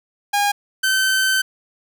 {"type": "tone pair in turn", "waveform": "sawtooth", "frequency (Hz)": [815, 1538.5], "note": ["G#5", "G6"], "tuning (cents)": [-33, -33], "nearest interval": "major seventh", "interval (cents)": 1100, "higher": "second", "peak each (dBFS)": -12, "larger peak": "neither", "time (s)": [[0.33, 0.52], [0.83, 1.42]], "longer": "second", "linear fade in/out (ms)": 10, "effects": []}